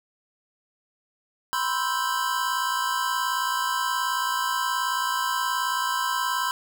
square chord, C major seventh, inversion third, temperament equal, 987.8 / 1046.5 / 1318.5 / 1568 Hz, B5 / C6 / E6 / G6, 0 / 0 / 0 / 0 cents, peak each -29 / -29 / -33 / -31 dBFS, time 1.53-6.51 s, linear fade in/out 0 ms, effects none

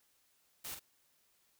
white noise with echo, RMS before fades -44 dBFS, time 0.64-0.75 s, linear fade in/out 10 ms, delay 46 ms, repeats 1, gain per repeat -6 dB, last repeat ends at 0.796 s, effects white hiss -73 dBFS RMS until 1.59 s

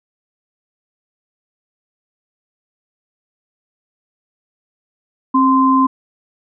sine tone pair together, 266.6 / 1037.8 Hz, C4 / C6, +33 / -14 cents, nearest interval 2 octaves, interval 2353 cents, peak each -12 dBFS, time 5.34-5.87 s, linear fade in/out 10 ms, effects none

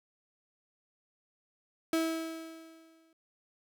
35% pulse tone with exponential decay, 324.9 Hz, E4, 25 cents flat, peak -24 dBFS, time 1.93-3.13 s, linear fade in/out 2 ms, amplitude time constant 260 ms, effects none

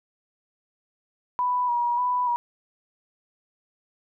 sine tone with vibrato, 974 Hz, B5, 24 cents flat, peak -21 dBFS, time 1.39-2.36 s, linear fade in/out 0 ms, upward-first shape square, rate 1.7 Hz, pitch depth 29 cents each way, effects none

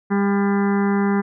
harmonic tone with a mistuned harmonic, 200 Hz, G3, 35 cents sharp, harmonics 1 / 2 / 4 / 5 / 6 / 7 / 8 / 9 / 10, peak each -17 / -23 / -29 / -31 / -33 / -34 / -35 / -36 / -37 dBFS, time 0.1-1.22 s, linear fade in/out 20 ms, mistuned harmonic 9, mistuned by -36 cents, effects none

